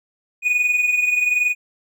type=tone pair together; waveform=triangle; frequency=2468 / 2489 Hz; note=D#7 / D#7; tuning=-15 / 0 cents; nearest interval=unison; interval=15 cents; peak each=-15 / -22 dBFS; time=0.42-1.55 s; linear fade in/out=50 ms; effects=none